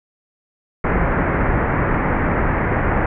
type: low-pass noise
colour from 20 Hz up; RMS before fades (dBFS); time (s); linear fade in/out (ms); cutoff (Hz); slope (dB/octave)
pink; -18; 0.84-3.06; 2; 2100; 48
effects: none